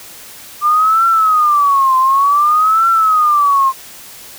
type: tone with vibrato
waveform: sine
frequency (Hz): 1187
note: D6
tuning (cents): +18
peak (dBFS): -8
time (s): 0.61-3.73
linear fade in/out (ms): 50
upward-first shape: triangle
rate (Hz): 0.55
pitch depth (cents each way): 240
effects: white hiss -35 dBFS RMS until 4.38 s